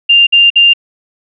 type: tone bursts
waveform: sine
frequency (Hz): 2794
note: F7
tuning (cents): 0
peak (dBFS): -3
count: 3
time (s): 0.09-0.736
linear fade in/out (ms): 10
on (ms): 180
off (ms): 53
effects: none